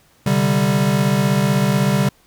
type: chord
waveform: square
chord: C suspended second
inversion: none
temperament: equal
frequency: 130.81 / 146.83 / 196 Hz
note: C3 / D3 / G3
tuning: 0 / 0 / 0 cents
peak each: -21 / -20 / -18 dBFS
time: 0.26-2.09 s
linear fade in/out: 5 ms
effects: pink hiss -55 dBFS RMS until 2.26 s